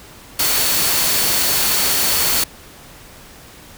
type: tone in noise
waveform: sine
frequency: 4435 Hz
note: C#8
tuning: in tune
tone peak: -25 dBFS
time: 0.39-2.44 s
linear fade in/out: 5 ms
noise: white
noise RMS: -17 dBFS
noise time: 0.39-2.44 s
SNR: -11 dB
effects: pink hiss -41 dBFS RMS until 3.77 s